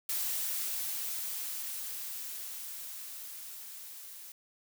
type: noise with level ramp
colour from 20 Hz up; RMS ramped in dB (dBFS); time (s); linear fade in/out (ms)
blue; -33 to -48; 0.09-4.32; 2
effects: none